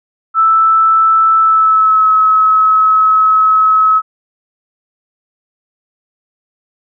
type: tone with pitch glide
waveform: sine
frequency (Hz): 1318.5 to 1286.9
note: E6 to E6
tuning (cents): 0 to -42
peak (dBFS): -6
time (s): 0.34-4.02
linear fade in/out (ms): 50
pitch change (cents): -42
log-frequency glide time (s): 1.39-2.09
effects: none